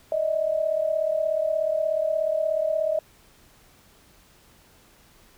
sine tone pair together, 600.3 / 637 Hz, D5 / D#5, +38 / +41 cents, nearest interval minor second, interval 103 cents, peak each -26 / -23 dBFS, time 0.12-2.99 s, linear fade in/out 2 ms, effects pink hiss -56 dBFS RMS until 5.37 s

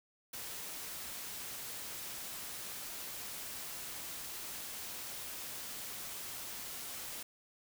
white noise, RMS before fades -44 dBFS, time 0.33-7.23 s, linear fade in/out 5 ms, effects none

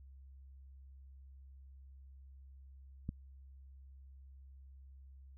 click, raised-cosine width 5 ms, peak -26 dBFS, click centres 3.091 s, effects added 67 Hz sine -53 dBFS peak until 5.37 s

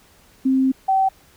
sine tone pair in turn, 263.8 / 768.4 Hz, C4 / G5, +14 / -35 cents, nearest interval octave + perfect fifth, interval 1851 cents, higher second, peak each -14 dBFS, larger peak neither, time 0.45-0.72 / 0.88-1.09 s, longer first, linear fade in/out 10 ms, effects pink hiss -53 dBFS RMS until 1.36 s

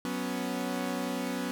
sawtooth chord, F# suspended fourth, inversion none, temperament equal, 185 / 246.9 / 277.2 Hz, F#3 / B3 / C#4, 0 / 0 / 0 cents, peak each -33 / -30 / -32 dBFS, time 0.05-1.51 s, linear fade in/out 0 ms, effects none

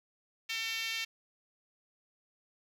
5% pulse tone with high-pass filter, 450.8 Hz, A4, 42 cents sharp, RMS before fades -36 dBFS, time 0.49-1.05 s, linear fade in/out 10 ms, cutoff 2300 Hz, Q 2.1, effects low-pass 12000 Hz 12 dB/octave + 10-bit

